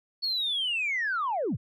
sine linear sweep, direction down, 4435 to 69.3 Hz, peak -25 dBFS, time 0.22-1.57 s, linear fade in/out 20 ms, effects tanh soft clip ceiling -22 dBFS

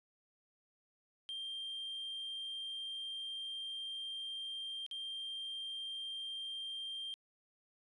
triangle tone with dropouts, 3178 Hz, G7, 23 cents sharp, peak -38 dBFS, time 1.29-7.14 s, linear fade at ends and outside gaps 0 ms, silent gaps 4.864-4.912 s, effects tanh soft clip ceiling -35 dBFS + resampled to 24000 Hz

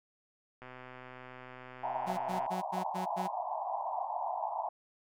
click train, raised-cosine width 0.5 ms, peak -33 dBFS, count 235, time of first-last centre 0.62-2.463 s, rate 127 Hz
pink band-pass noise, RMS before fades -36 dBFS, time 1.83-4.69 s, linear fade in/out 5 ms, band 650 to 1000 Hz, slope 96 dB/octave
sawtooth tone bursts, 185 Hz, F#3, in tune, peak -33 dBFS, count 6, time 2.06-3.28 s, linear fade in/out 20 ms, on 120 ms, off 100 ms
effects none

